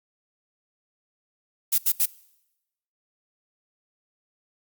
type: noise bursts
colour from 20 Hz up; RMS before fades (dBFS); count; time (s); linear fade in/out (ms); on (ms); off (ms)
violet; -20; 3; 1.72-2.059; 10; 63; 75
effects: noise-tail reverb RT60 0.9 s tail -22 dB re dry + Opus 48 kbps